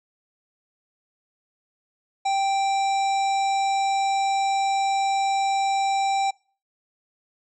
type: harmonic tone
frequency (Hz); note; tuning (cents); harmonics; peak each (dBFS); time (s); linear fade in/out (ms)
784; G5; 0; 1 / 3 / 5 / 7 / 9 / 10; -20 / -34 / -35 / -42 / -41 / -43; 2.25-6.31; 10
effects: noise-tail reverb RT60 0.4 s tail -24 dB re dry